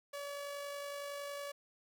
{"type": "tone with amplitude modulation", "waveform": "sawtooth", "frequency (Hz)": 570, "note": "C#5", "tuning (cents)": 48, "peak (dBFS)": -36, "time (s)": [0.13, 1.52], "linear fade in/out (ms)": 10, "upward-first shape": "sine", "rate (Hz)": 50.8, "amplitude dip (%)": 30, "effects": []}